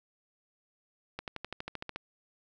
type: accelerating click train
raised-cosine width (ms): 0.3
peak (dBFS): -21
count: 11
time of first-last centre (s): 1.19-1.96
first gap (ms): 88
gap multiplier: 0.97
effects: none